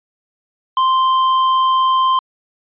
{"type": "tone with tanh clipping", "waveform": "triangle", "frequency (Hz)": 1044, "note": "C6", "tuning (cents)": -4, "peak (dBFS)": -13, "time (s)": [0.77, 2.19], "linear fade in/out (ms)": 2, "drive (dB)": 13, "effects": ["resampled to 8000 Hz"]}